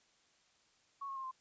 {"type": "tone with pitch steps", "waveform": "sine", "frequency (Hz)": [1108.7, 1086.5, 1064.8, 1043.5], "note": ["C#6", "C#6", "C6", "C6"], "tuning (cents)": [0, -35, 30, -5], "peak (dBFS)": -40, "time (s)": [1.01, 1.314], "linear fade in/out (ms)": 10, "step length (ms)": 76, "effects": ["white hiss -71 dBFS RMS until 1.4 s", "resampled to 16000 Hz"]}